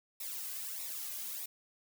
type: noise with flanger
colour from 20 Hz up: blue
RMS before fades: -41 dBFS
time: 0.2-1.46 s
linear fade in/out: 5 ms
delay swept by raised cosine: 0.64 to 2.24 ms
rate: 1.6 Hz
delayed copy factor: -0.75
effects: none